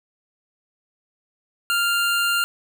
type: tone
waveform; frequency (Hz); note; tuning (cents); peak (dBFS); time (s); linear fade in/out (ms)
25% pulse; 1396; F6; -1; -15; 1.7-2.44; 0
effects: none